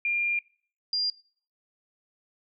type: tone pair in turn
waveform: sine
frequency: 2400 / 4800 Hz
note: D7 / D8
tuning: +37 / +37 cents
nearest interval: octave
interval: 1200 cents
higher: second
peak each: -24 dBFS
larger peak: neither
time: 0.05-0.39 / 0.93-1.1 s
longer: first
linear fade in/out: 2 ms
effects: noise-tail reverb RT60 0.5 s tail -23 dB re dry